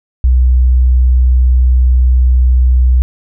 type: tone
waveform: sine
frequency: 62.7 Hz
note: B1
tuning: 27 cents sharp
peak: -5 dBFS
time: 0.24-3.02 s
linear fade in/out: 0 ms
effects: none